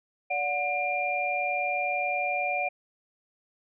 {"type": "tone cluster", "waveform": "sine", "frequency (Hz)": [579, 730, 2391], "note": ["D5", "F#5", "D7"], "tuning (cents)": [-25, -24, 30], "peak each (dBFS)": [-33, -29, -29], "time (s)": [0.3, 2.69], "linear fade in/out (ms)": 10, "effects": []}